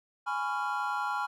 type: chord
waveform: triangle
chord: C# dominant seventh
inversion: second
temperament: just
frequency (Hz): 831.5 / 997.9 / 1108.7 / 1385.9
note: G#5 / B5 / C#6 / E#6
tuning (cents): +2 / +18 / 0 / -14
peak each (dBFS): -32 / -34 / -36 / -32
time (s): 0.26-1.27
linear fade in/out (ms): 20
effects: none